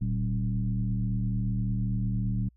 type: tone with frequency modulation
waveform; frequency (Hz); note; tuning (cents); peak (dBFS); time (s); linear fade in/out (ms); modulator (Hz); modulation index
sine; 116.6; A#2; +1; -25; 0.01-2.49; 10; 74.8; 1.1
effects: added 60 Hz sine -59 dBFS peak until 2.56 s